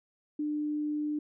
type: tone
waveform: sine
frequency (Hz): 299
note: D4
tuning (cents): +31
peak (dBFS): -29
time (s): 0.39-1.19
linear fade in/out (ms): 5
effects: none